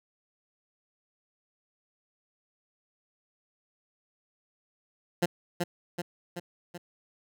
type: tone with echo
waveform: 15% pulse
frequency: 174.61 Hz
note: F3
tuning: in tune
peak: -16 dBFS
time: 5.22-5.26 s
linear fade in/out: 10 ms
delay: 380 ms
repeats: 4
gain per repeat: -4 dB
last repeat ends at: 6.78 s
effects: none